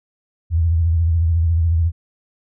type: tone with vibrato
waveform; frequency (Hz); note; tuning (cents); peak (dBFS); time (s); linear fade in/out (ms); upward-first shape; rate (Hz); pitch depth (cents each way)
sine; 82.9; E2; +10; -13; 0.5-1.92; 50; sine; 14; 76
effects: none